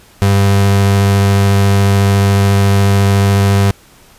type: tone with vibrato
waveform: 35% pulse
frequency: 99.1 Hz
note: G2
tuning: 19 cents sharp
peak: -6 dBFS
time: 0.22-3.71 s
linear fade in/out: 0 ms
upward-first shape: triangle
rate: 14 Hz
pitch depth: 10 cents each way
effects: pink hiss -44 dBFS RMS until 4.18 s + resampled to 32000 Hz